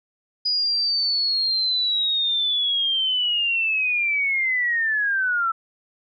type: linear sweep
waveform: sine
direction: down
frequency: 4941 to 1319 Hz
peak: -19 dBFS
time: 0.45-5.52 s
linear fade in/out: 10 ms
effects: none